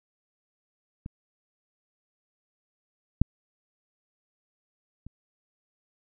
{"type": "clicks", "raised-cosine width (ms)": 5, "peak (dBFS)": [-24, -6, -29], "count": 3, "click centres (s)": [1.061, 3.216, 5.066], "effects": []}